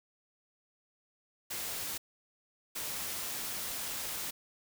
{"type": "noise bursts at uneven times", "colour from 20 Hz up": "white", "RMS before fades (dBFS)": -38, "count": 2, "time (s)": [[1.5, 1.98], [2.75, 4.31]], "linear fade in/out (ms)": 10, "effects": []}